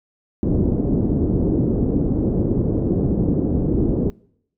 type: low-pass noise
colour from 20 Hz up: white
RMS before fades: -19 dBFS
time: 0.43-4.1 s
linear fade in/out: 0 ms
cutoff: 360 Hz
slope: 24 dB/octave
effects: noise-tail reverb RT60 0.7 s tail -25 dB re dry